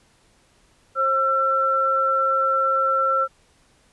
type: tone pair together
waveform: sine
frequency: 534 / 1345.6 Hz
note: C5 / E6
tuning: +35 / +35 cents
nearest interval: octave + major third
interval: 1600 cents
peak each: -24 / -18 dBFS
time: 0.95-3.28 s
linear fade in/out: 50 ms
effects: pink hiss -59 dBFS RMS until 3.92 s + resampled to 24000 Hz